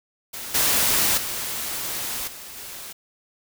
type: noise with level steps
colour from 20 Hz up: white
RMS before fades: -34 / -20 / -29 / -39 / -37 dBFS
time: 0.33-2.93 s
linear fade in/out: 10 ms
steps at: 0.54 / 1.17 / 2.27 / 2.56 s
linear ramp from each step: 10 ms
effects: none